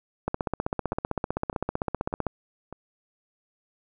two click trains, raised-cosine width 1 ms, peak -12 / -24 dBFS, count 32 / 4, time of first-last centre 0.28-2.267 / 0.93-2.726 s, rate 15.6 / 1.67 Hz, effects none

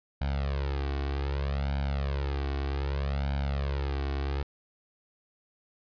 sawtooth tone with flanger, 69.6 Hz, C#2, 8 cents sharp, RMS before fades -30 dBFS, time 0.21-4.43 s, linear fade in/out 5 ms, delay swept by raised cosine 1.3 to 2.7 ms, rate 0.64 Hz, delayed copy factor +0.95, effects resampled to 11025 Hz

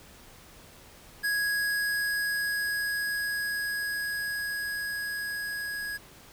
square tone with level ramp, 1661.2 Hz, G#6, in tune, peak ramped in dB -26 to -33 dBFS, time 1.23-5.98 s, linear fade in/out 20 ms, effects pink hiss -52 dBFS RMS until 6.32 s

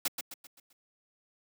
white noise with echo, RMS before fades -29 dBFS, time 0.05-0.08 s, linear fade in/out 5 ms, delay 130 ms, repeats 5, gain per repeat -7 dB, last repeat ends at 0.73 s, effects high-pass 200 Hz 12 dB/octave

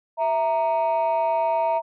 sine tone pair together, 658 / 929.7 Hz, E5 / A#5, -3 / -5 cents, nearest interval tritone, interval 598 cents, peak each -20 dBFS, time 0.17-1.82 s, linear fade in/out 50 ms, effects tanh soft clip ceiling -16 dBFS

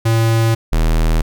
square tone pair in turn, 113.5 / 40.13 Hz, A#2 / E1, -46 / -46 cents, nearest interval octave + tritone, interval 1800 cents, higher first, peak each -12 dBFS, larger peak neither, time 0.05-0.55 / 0.72-1.22 s, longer neither, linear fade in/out 10 ms, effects none

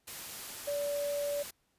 sine tone in noise, 576 Hz, D5, 34 cents flat, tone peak -31 dBFS, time 0.67-1.43 s, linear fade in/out 10 ms, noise white, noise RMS -43 dBFS, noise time 0.07-1.51 s, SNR +9 dB, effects pink hiss -75 dBFS RMS until 1.78 s + resampled to 32000 Hz

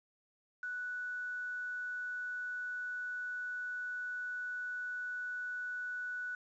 sine tone with quantisation, 1480 Hz, F#6, in tune, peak -37 dBFS, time 0.63-6.35 s, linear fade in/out 2 ms, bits 10, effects resampled to 16000 Hz

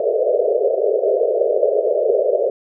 pink band-pass noise, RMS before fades -17 dBFS, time 0-2.5 s, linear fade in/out 2 ms, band 400 to 640 Hz, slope 96 dB/octave, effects none

